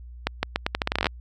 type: accelerating click train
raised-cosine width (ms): 0.3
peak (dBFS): -6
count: 15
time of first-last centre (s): 0.27-1.068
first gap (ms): 160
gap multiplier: 0.81
effects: added 60 Hz sine -39 dBFS peak until 1.2 s